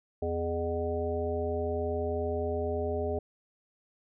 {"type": "harmonic tone with a mistuned harmonic", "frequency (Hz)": 83.2, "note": "E2", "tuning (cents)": 17, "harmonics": [1, 3, 5, 7, 9], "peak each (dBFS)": [-34, -39, -32, -35, -40], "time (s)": [0.22, 3.19], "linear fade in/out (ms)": 5, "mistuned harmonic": 7, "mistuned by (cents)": 71, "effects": []}